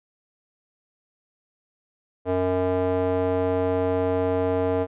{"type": "tone with band-pass filter", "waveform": "square", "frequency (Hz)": 92, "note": "F#2", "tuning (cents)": -9, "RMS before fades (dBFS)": -23, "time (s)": [2.25, 4.87], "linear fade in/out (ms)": 50, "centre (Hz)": 530, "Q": 2.2, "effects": ["resampled to 8000 Hz"]}